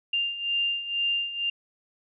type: beating tone pair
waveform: sine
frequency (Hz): 2794 / 2796.1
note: F7 / F7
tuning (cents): 0 / +1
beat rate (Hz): 2.1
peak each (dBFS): -31 / -26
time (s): 0.13-1.5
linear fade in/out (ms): 5
effects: none